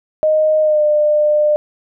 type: tone with pitch glide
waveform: sine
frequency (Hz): 620 to 600.3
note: D#5 to D5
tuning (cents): -6 to +38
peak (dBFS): -10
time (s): 0.23-1.56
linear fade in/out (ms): 0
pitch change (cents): -56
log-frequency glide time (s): 0.61-0.83
effects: none